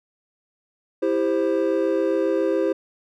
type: chord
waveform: triangle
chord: C major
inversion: first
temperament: equal with one note detuned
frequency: 329.6 / 396.8 / 523.3 Hz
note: E4 / G4 / C5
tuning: 0 / +21 / 0 cents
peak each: -21 dBFS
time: 1.02-2.73 s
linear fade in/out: 10 ms
effects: tanh soft clip ceiling -7 dBFS